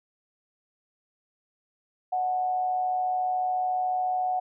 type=tone with amplitude modulation; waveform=sine; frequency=736 Hz; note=F#5; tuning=9 cents flat; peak=-22 dBFS; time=2.12-4.4 s; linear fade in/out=10 ms; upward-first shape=sine; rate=134 Hz; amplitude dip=40%; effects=none